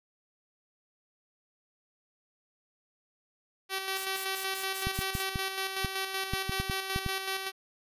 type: tone with tremolo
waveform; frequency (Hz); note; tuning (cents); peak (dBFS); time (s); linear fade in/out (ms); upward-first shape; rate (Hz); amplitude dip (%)
5% pulse; 384; G4; -36; -19; 3.69-7.52; 50; square; 5.3; 45
type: noise bursts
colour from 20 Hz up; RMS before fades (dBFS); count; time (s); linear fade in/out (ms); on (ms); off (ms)
blue; -37; 7; 3.95-5.236; 20; 110; 86
type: clicks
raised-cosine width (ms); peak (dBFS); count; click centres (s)
5; -20; 11; 4.87 / 4.99 / 5.152 / 5.358 / 5.847 / 6.336 / 6.495 / 6.6 / 6.698 / 6.961 / 7.063
effects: resampled to 32000 Hz